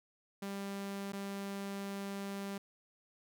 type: tone with dropouts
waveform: sawtooth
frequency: 198.1 Hz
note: G3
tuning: 18 cents sharp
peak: -35 dBFS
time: 0.42-2.58 s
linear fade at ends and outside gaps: 5 ms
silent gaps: 1.122-1.131 s
effects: none